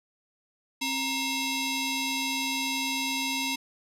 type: ring-modulated tone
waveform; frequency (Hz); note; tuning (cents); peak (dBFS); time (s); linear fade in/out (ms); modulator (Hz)
15% pulse; 1203; D6; +41; -18; 0.81-3.56; 10; 1470
effects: low-pass 12000 Hz 12 dB/octave